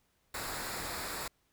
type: noise with comb filter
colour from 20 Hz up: pink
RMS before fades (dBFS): -39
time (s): 0.34-1.28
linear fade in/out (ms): 5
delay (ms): 0.33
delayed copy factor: -0.6
effects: pink hiss -74 dBFS RMS until 1.52 s